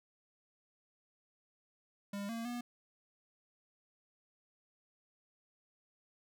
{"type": "tone with pitch steps", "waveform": "square", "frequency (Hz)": [201.2, 229.5, 241.8], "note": ["G3", "A#3", "B3"], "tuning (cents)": [45, -27, -36], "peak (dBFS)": -39, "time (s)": [2.13, 2.61], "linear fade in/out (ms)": 5, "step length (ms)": 160, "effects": []}